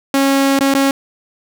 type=tone with dropouts; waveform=sawtooth; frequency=273.9 Hz; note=C#4; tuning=21 cents flat; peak=-7 dBFS; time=0.14-0.91 s; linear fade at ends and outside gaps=2 ms; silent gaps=0.591-0.608 / 0.739-0.748 s; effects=none